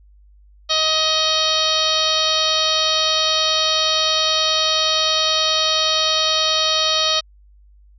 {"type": "harmonic tone", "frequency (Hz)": 629, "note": "D#5", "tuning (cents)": 19, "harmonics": [1, 2, 3, 4, 5, 6, 7, 8, 9], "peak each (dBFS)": [-25, -24, -31, -29, -22, -21, -22, -29, -27], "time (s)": [0.69, 7.21], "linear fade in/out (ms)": 20, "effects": ["added 50 Hz sine -46 dBFS peak until 7.98 s"]}